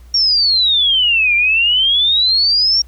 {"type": "exponential two-way sweep", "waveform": "sine", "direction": "down then up", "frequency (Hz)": [5600, 2356, 5600], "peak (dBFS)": -10, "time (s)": [0.14, 2.82], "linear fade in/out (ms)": 5, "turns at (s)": 1.35, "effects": ["added 60 Hz sine -37 dBFS peak until 2.87 s", "pink hiss -53 dBFS RMS until 2.87 s"]}